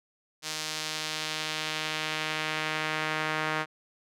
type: tone with band-pass filter sweep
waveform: sawtooth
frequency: 155.56 Hz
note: D#3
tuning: in tune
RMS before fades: -32 dBFS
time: 0.42-3.66 s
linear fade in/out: 50 ms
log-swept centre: 5400 to 1600 Hz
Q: 1.1
effects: none